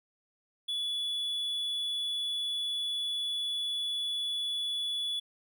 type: tone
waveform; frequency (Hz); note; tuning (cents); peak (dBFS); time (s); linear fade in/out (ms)
triangle; 3424; A7; -48; -29; 0.68-5.2; 10
effects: none